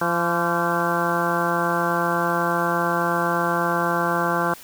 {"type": "harmonic tone with a mistuned harmonic", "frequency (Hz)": 171.9, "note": "F3", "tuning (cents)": -27, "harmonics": [1, 2, 3, 4, 5, 6, 7, 8, 9], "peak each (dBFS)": [-28, -28, -28, -28, -28, -28, -28, -28, -28], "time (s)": [0.01, 4.54], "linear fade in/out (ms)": 5, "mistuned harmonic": 7, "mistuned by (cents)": -71, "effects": ["white hiss -43 dBFS RMS until 4.63 s"]}